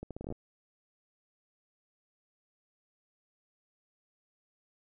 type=accelerating click train; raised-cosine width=2 ms; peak=-27 dBFS; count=10; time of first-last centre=0.03-0.324 s; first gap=77 ms; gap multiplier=0.76; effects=none